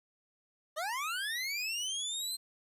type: linear sweep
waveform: 25% pulse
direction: up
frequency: 580 to 4160 Hz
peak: -30 dBFS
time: 0.76-2.37 s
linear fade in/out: 20 ms
effects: resampled to 32000 Hz + 11-bit